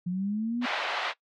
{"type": "linear sweep", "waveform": "sine", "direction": "up", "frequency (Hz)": [173.8, 250.3], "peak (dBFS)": -27, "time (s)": [0.06, 0.66], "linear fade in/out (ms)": 10}
{"type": "band-pass noise", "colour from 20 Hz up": "pink", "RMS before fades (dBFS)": -31, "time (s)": [0.61, 1.14], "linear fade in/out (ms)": 50, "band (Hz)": [610, 3700], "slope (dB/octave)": 24}
{"effects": ["noise-tail reverb RT60 0.1 s tail -20 dB re dry"]}